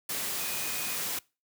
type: tone in noise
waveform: sine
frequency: 2489 Hz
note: D#7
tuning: in tune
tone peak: -41 dBFS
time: 0.4-0.96 s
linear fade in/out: 5 ms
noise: white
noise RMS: -33 dBFS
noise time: 0.09-1.19 s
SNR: -11 dB
effects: noise-tail reverb RT60 0.3 s tail -24 dB re dry + high-pass 100 Hz 12 dB/octave